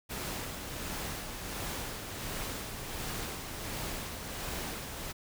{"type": "noise with tremolo", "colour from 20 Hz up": "pink", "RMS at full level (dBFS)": -37, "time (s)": [0.09, 5.13], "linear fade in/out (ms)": 20, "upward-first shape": "sine", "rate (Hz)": 1.4, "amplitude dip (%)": 40, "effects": []}